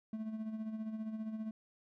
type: tone with tremolo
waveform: triangle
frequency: 218.9 Hz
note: A3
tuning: 9 cents flat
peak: -34 dBFS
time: 0.13-1.51 s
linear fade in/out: 2 ms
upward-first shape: sine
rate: 15 Hz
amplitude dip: 55%
effects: none